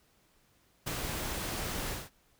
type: noise with ADSR envelope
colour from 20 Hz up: pink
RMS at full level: -32 dBFS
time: 0.86-2.1 s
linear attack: 17 ms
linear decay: 8 ms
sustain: -4 dB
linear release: 190 ms
effects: pink hiss -68 dBFS RMS until 2.39 s